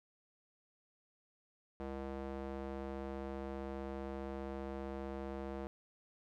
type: tone with band-pass filter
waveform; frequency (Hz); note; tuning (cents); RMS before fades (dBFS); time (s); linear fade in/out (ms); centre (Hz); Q
square; 67.6; C#2; -43; -43; 1.8-5.67; 0; 500; 0.91
effects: none